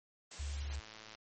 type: high-pass noise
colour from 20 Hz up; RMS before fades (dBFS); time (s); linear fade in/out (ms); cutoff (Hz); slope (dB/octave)
white; -48; 0.31-0.76; 5; 130; 12
type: tone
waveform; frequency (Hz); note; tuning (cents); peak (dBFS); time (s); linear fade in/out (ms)
sine; 71.3; C#2; +49; -37; 0.39-0.8; 10
type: click train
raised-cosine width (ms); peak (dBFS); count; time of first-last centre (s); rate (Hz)
0.2; -33; 50; 0.7-1.15; 109
effects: MP3 32 kbps